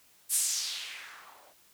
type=noise with low-pass filter sweep; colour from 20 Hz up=violet; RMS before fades=-34 dBFS; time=0.29-1.55 s; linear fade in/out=50 ms; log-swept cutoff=11000 to 550 Hz; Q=2.2; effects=white hiss -62 dBFS RMS until 1.73 s